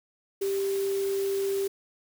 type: tone in noise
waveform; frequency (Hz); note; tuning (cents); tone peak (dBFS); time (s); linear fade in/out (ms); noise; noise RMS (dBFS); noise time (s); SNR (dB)
sine; 392.5; G4; +2; -25; 0.41-1.68; 10; white; -41; 0.41-1.68; +13
effects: none